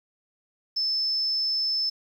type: tone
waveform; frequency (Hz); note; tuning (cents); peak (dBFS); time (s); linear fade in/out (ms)
sine; 5260; E8; -5; -23; 0.76-1.9; 10
effects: 9-bit